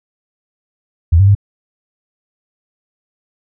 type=tone with pitch steps; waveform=sine; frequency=83.1 / 97.9 / 100.8 Hz; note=E2 / G2 / G2; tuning=+15 / -2 / +49 cents; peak=-5 dBFS; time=1.12-1.351 s; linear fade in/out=10 ms; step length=77 ms; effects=none